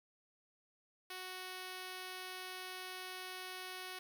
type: tone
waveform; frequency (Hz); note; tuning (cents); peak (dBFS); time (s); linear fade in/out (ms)
5% pulse; 370; F#4; 0; -33; 1.1-3.99; 5
effects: 12-bit